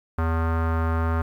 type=tone with low-pass filter; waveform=square; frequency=81.9 Hz; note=E2; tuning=11 cents flat; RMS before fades=-23 dBFS; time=0.18-1.22 s; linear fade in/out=5 ms; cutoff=1300 Hz; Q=3.1; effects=9-bit